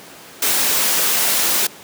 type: noise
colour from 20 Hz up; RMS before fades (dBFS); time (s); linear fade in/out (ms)
white; -17; 0.42-1.67; 5
effects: pink hiss -39 dBFS RMS until 1.83 s + high-pass 200 Hz 12 dB/octave